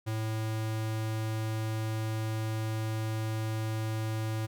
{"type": "tone", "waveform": "square", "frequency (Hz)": 110, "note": "A2", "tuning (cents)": 0, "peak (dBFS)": -31, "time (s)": [0.06, 4.47], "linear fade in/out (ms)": 20, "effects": []}